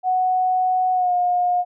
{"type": "tone with pitch glide", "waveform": "sine", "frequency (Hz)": [740, 715.6], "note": ["F#5", "F5"], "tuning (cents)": [0, 42], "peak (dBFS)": -16, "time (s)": [0.03, 1.65], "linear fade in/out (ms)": 50, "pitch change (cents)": -58, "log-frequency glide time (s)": [0.93, 1.13], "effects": []}